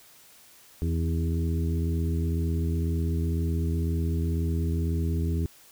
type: harmonic tone with a mistuned harmonic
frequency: 82 Hz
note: E2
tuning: 9 cents flat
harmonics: 1 / 2 / 3 / 4 / 5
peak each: -25 / -31 / -35 / -37 / -39 dBFS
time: 0.82-5.46 s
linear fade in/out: 0 ms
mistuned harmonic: 3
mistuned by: +41 cents
effects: white hiss -54 dBFS RMS until 5.71 s